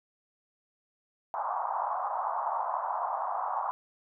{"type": "band-pass noise", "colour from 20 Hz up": "white", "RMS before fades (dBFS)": -32, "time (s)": [1.34, 3.71], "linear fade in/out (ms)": 0, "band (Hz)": [700, 1100], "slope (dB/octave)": 48, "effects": []}